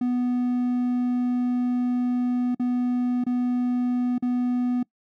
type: tone with dropouts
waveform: triangle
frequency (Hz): 246.9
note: B3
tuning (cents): 0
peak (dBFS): -19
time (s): 0.01-4.83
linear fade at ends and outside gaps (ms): 5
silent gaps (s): 2.548-2.596 / 3.24-3.265 / 4.182-4.224
effects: noise-tail reverb RT60 0.1 s tail -23 dB re dry